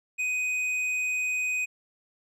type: tone with hard clipping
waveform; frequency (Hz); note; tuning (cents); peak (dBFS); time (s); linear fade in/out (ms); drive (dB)
sine; 2500; D#7; +8; -27; 0.18-1.66; 20; 6
effects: none